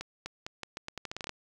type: accelerating click train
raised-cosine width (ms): 0.2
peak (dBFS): -20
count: 14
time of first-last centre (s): 0.01-1.294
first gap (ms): 250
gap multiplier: 0.82
effects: 8-bit